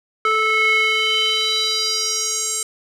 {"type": "tone with band-pass filter sweep", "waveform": "square", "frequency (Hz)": 436.7, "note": "A4", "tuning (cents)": -13, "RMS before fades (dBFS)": -19, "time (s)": [0.25, 2.63], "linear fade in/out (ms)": 2, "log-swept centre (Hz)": [1600, 8000], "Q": 4, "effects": []}